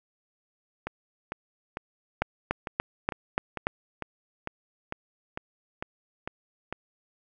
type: two click trains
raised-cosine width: 0.5 ms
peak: -9 / -17 dBFS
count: 6 / 14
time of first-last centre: 2.22-3.669 / 0.87-6.726 s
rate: 3.45 / 2.22 Hz
effects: none